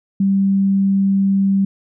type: tone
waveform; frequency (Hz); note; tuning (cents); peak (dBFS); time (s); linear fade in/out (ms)
sine; 195.5; G3; -4; -12; 0.2-1.65; 5
effects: none